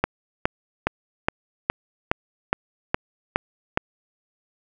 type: click train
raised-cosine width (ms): 0.5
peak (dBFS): -3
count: 10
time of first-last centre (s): 0.04-3.774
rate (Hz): 2.41
effects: none